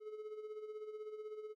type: tone with tremolo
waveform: triangle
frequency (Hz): 428.3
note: A4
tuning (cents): -47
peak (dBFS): -40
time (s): 0-1.55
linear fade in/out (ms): 50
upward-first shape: sine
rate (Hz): 16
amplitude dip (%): 60
effects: none